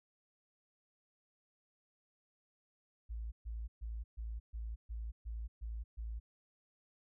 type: tone bursts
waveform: sine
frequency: 55.8 Hz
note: A1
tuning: 25 cents sharp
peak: -39 dBFS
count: 9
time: 3.09-6.2 s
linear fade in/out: 20 ms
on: 230 ms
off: 130 ms
effects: none